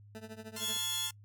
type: tone with tremolo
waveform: 20% pulse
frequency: 219.5 Hz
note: A3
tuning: 4 cents flat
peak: -36 dBFS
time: 0.15-0.77 s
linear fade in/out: 0 ms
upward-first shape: triangle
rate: 13 Hz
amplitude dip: 95%
type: chord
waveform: 5% pulse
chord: F major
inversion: first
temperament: equal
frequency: 880 / 1046.5 / 1396.9 Hz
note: A5 / C6 / F6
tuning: 0 / 0 / 0 cents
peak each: -32 dBFS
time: 0.56-1.11 s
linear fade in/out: 5 ms
type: tone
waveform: sawtooth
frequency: 3373 Hz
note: G#7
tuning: 26 cents sharp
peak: -30 dBFS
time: 0.59-1.11 s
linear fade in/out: 50 ms
effects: noise-tail reverb RT60 0.1 s tail -26 dB re dry + added 103 Hz sine -53 dBFS peak until 1.24 s